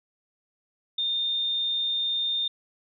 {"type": "tone", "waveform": "sine", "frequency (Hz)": 3631, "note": "A#7", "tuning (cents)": -46, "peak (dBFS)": -24, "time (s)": [0.98, 2.48], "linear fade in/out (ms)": 5, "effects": []}